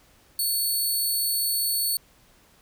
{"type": "tone", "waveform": "5% pulse", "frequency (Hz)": 4435, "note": "C#8", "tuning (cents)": 0, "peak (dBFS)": -16, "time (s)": [0.39, 1.97], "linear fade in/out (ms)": 2, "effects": ["pink hiss -58 dBFS RMS until 2.61 s"]}